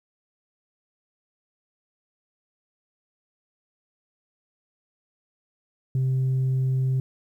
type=tone; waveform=sine; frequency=130.81 Hz; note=C3; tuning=in tune; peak=-18 dBFS; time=5.95-7 s; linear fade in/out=2 ms; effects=tanh soft clip ceiling -19 dBFS + 10-bit